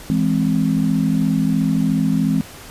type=chord; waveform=sine; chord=E augmented; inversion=none; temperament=equal; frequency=164.81 / 207.7 / 261.6 Hz; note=E3 / G#3 / B#3; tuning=0 / 0 / 0 cents; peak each=-19 dBFS; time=0.1-2.41 s; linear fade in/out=0 ms; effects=pink hiss -38 dBFS RMS until 2.7 s + resampled to 32000 Hz